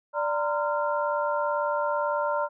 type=tone cluster; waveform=sine; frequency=588 / 927 / 1025 / 1383 Hz; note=D5 / A#5 / C6 / F6; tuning=+2 / -10 / -36 / -17 cents; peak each=-27 / -29 / -32 / -32 dBFS; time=0.13-2.49 s; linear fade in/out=50 ms; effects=none